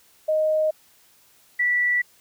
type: tone pair in turn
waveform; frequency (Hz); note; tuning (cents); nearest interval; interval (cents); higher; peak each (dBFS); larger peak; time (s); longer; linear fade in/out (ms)
sine; 622 / 1958.3; D#5 / B6; -1 / -15; octave + minor sixth; 1986; second; -18; neither; 0.28-0.71 / 1.59-2.02; neither; 10
effects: white hiss -57 dBFS RMS until 2.2 s